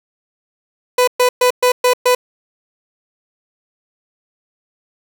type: tone bursts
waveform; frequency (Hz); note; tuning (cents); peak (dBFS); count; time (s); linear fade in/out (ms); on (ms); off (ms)
30% pulse; 498; B4; +14; -7; 6; 0.98-2.15; 5; 95; 120
effects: 8-bit